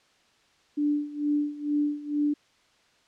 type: tone with tremolo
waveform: sine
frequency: 293.8 Hz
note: D4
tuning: 1 cent sharp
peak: -21 dBFS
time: 0.77-2.34 s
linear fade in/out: 10 ms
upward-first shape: sine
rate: 2.2 Hz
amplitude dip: 85%
effects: white hiss -63 dBFS RMS until 3.07 s + low-pass 5000 Hz 12 dB/octave